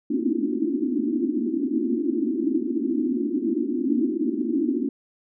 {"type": "band-pass noise", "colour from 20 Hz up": "white", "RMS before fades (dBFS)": -24, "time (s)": [0.1, 4.89], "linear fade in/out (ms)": 5, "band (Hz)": [230, 350], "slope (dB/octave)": 96, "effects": []}